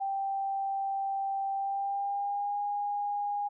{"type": "tone with pitch glide", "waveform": "sine", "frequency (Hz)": [784, 818.2], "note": ["G5", "G#5"], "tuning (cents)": [0, -26], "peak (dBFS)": -29, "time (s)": [0, 3.49], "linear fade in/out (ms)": 20, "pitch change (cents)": 74, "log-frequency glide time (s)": [1.54, 2.59], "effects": []}